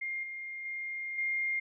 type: tone with level steps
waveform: sine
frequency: 2119 Hz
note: C7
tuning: 21 cents sharp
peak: -33 / -38 / -35 / -29 dBFS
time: 0.01-1.6 s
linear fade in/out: 10 ms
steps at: 0.23 / 0.65 / 1.18 s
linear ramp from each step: 5 ms
effects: none